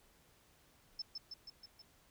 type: tone with echo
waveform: sine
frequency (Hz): 5274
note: E8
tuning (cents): 0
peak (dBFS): -38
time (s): 0.99-1.02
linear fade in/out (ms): 5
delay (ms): 160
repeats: 5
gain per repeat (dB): -3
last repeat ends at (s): 1.82
effects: pink hiss -68 dBFS RMS until 2.1 s